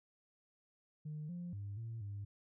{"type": "tone with pitch steps", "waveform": "sine", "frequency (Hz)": [152, 175.2, 100.9, 114, 101.2], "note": ["D#3", "F3", "G#2", "A#2", "G#2"], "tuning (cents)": [-40, 6, -49, -38, -44], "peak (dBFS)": -40, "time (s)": [1.05, 2.25], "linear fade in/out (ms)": 10, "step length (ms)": 240, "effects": ["tanh soft clip ceiling -38 dBFS"]}